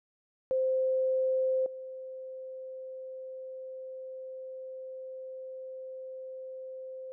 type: tone with level steps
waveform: sine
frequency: 521 Hz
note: C5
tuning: 7 cents flat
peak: -25 / -39 dBFS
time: 0.51-7.12 s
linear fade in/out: 0 ms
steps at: 1.66 s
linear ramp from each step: 2 ms
effects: none